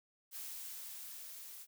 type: noise with level ramp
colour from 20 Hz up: blue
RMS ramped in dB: -45 to -51 dBFS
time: 0.31-1.67 s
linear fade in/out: 50 ms
effects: none